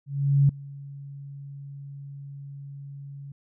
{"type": "tone with ADSR envelope", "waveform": "sine", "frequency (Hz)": 140.1, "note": "C#3", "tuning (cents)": 19, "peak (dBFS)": -14, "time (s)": [0.06, 3.32], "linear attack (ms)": 430, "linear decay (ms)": 4, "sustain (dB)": -23, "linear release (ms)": 4, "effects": []}